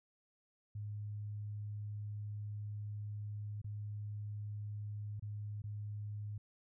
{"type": "tone with dropouts", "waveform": "sine", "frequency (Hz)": 104.3, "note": "G#2", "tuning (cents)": 8, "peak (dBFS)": -40, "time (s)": [0.75, 6.38], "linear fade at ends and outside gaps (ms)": 5, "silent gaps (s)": [[3.617, 3.643], [5.197, 5.223], [5.62, 5.639]], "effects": []}